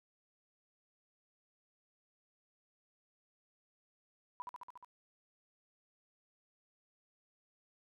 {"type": "tone with echo", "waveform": "sine", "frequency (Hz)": 987.8, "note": "B5", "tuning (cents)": 0, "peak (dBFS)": -39, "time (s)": [4.4, 4.42], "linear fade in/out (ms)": 0, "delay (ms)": 71, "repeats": 6, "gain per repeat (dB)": -2, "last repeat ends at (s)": 4.846, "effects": []}